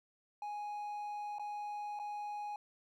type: tone with dropouts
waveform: triangle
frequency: 830.6 Hz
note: G#5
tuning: in tune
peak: -37 dBFS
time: 0.42-2.56 s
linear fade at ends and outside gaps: 2 ms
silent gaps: 1.385-1.395 / 1.991-1.997 s
effects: none